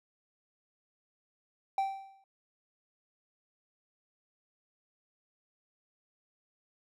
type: tone with exponential decay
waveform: triangle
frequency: 779 Hz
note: G5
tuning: 11 cents flat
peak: -23 dBFS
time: 1.78-2.24 s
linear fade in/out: 2 ms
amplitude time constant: 100 ms
effects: none